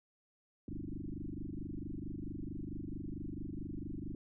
sine tone with frequency modulation, 150 Hz, D3, 37 cents sharp, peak -39 dBFS, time 0.68-4.15 s, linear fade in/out 2 ms, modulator 24.5 Hz, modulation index 7.2, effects none

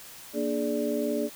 sine tone cluster, 235.1 / 295.9 / 419.7 / 585 Hz, A#3 / D4 / G#4 / D5, +15 / +13 / +18 / -7 cents, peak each -31 dBFS, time 0.33-1.3 s, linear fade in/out 50 ms, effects white hiss -46 dBFS RMS until 1.35 s

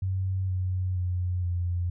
sine tone with pitch steps, 94.5 / 92.29 / 90.13 / 88.02 Hz, F#2 / F#2 / F#2 / F2, +37 / -4 / -45 / +14 cents, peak -25 dBFS, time 0.02-1.9 s, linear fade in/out 5 ms, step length 470 ms, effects none

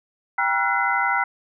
sine tone cluster, 790 / 957 / 1356 / 1468 / 2038 Hz, G5 / A#5 / E6 / F#6 / C7, +13 / +45 / +49 / -14 / -46 cents, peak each -25 dBFS, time 0.38-1.24 s, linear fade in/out 5 ms, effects none

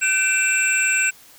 sine tone cluster, 1528 / 2349 / 2676 / 7660 Hz, G6 / D7 / E7 / A#8, -45 / 0 / +25 / +46 cents, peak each -21 dBFS, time 0.01-1.11 s, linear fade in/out 20 ms, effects tanh soft clip ceiling -10 dBFS + white hiss -48 dBFS RMS until 1.38 s

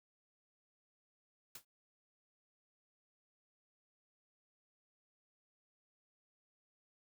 white noise with exponential decay, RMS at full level -44 dBFS, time 1.55-1.65 s, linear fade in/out 5 ms, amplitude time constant 21 ms, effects none

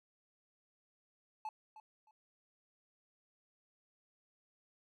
triangle tone with echo, 867 Hz, A5, 26 cents flat, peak -37 dBFS, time 1.45-1.49 s, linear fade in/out 2 ms, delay 310 ms, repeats 2, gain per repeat -13 dB, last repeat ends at 2.11 s, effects none

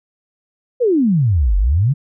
sine exponential two-way sweep, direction down then up, 523.3 to 44.32 to 152 Hz, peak -11 dBFS, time 0.8-1.94 s, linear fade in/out 20 ms, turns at 1.57 s, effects none

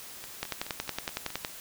two click trains, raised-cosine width 0.2 ms, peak -13 / -23 dBFS, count 12 / 6, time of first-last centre 0.43-1.449 / 0.24-1.304 s, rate 10.8 / 4.7 Hz, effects white hiss -45 dBFS RMS until 1.6 s

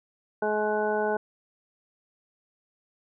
harmonic tone, 212.2 Hz, G#3, 38 cents sharp, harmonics 1 / 2 / 3 / 4 / 5 / 7, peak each -35 / -27 / -30 / -30 / -41 / -33 dBFS, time 0.42-1.17 s, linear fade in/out 5 ms, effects none

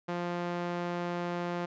sawtooth tone with band-pass filter, 174.61 Hz, F3, in tune, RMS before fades -34 dBFS, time 0.08-1.66 s, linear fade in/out 10 ms, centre 760 Hz, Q 0.51, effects resampled to 16000 Hz

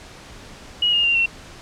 sine tone with pitch steps, 2899 / 2838 / 2778 / 2719 Hz, F#7 / F7 / F7 / F7, -36 / +27 / -10 / -47 cents, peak -15 dBFS, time 0.82-1.26 s, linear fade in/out 5 ms, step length 110 ms, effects pink hiss -41 dBFS RMS until 1.61 s + low-pass 7000 Hz 12 dB/octave

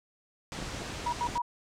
pink low-pass noise, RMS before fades -39 dBFS, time 0.52-1.38 s, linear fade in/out 0 ms, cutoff 7800 Hz, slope 24 dB/octave
clicks, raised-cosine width 2 ms, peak -27 dBFS, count 5, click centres 0.589 / 0.626 / 0.747 / 0.82 / 1.289 s
sine tone bursts, 961 Hz, B5, 48 cents flat, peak -27 dBFS, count 3, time 1.06-1.419 s, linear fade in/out 5 ms, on 67 ms, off 79 ms
effects none

